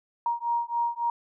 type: beating tone pair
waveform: sine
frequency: 940 / 943.6 Hz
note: A#5 / A#5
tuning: +14 / +21 cents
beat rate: 3.6 Hz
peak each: -28 dBFS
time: 0.26-1.1 s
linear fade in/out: 2 ms
effects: none